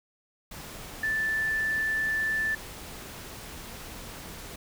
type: tone in noise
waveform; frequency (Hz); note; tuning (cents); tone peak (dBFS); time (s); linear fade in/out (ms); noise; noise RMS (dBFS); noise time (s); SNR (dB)
sine; 1760; A6; 0; -25; 1.03-2.55; 5; pink; -42; 0.51-4.56; +14
effects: none